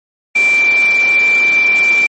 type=tone in noise; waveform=sine; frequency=2349 Hz; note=D7; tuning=in tune; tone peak=-8 dBFS; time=0.35-2.07 s; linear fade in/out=10 ms; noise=pink; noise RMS=-24 dBFS; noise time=0.35-2.07 s; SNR=+13 dB; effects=high-pass 300 Hz 12 dB/octave + MP3 32 kbps